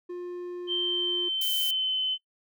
triangle tone, 354.7 Hz, F4, 27 cents sharp, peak -31 dBFS, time 0.09-1.29 s, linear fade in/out 10 ms
sine tone with pitch glide, 3126 to 3049 Hz, G7 to G7, -6 to -49 cents, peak -25 dBFS, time 0.67-2.18 s, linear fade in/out 50 ms, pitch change -43 cents, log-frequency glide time 0.81-1.99 s
violet noise, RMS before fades -32 dBFS, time 1.41-1.71 s, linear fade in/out 5 ms
effects noise-tail reverb RT60 0.1 s tail -18 dB re dry

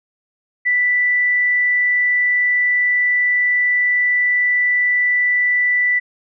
sine tone, 1975.5 Hz, B6, in tune, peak -13 dBFS, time 0.65-6 s, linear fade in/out 20 ms, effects none

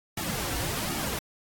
pink noise with flanger, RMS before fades -31 dBFS, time 0.17-1.19 s, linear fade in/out 5 ms, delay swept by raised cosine 1.9 to 4.9 ms, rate 1.3 Hz, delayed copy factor -0.75, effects AAC 64 kbps

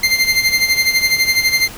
25% pulse tone with tremolo, 2093 Hz, C7, in tune, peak -6 dBFS, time 0.03-1.68 s, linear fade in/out 5 ms, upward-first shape sine, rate 12 Hz, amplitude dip 70%, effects pink hiss -33 dBFS RMS until 1.77 s

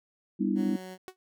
sine chord, E minor seventh, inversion first, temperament just, 197.78 / 247.2 / 296.7 / 329.6 Hz, G3 / B3 / D4 / E4, +16 / +2 / +18 / 0 cents, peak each -28 / -31 / -31 / -32 dBFS, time 0.39-0.77 s, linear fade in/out 20 ms
15% pulse tone, 185.6 Hz, F#3, 6 cents sharp, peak -34 dBFS, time 0.55-0.98 s, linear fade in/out 50 ms
sawtooth tone with exponential decay, 372.5 Hz, F#4, 12 cents sharp, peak -32 dBFS, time 1.08-1.16 s, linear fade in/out 0 ms, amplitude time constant 16 ms
effects none

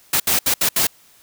white noise bursts at uneven times, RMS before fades -17 dBFS, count 5, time 0.13-0.2 / 0.27-0.39 / 0.46-0.54 / 0.61-0.69 / 0.76-0.87 s, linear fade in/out 5 ms, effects white hiss -52 dBFS RMS until 1.22 s

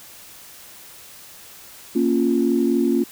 sine chord, Bb minor, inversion none, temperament equal, 233.1 / 277.2 / 349.2 Hz, Bb3 / Db4 / F4, 0 / 0 / 0 cents, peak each -20 dBFS, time 1.95-3.04 s, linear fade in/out 10 ms, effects tanh soft clip ceiling -6 dBFS + white hiss -43 dBFS RMS until 3.11 s

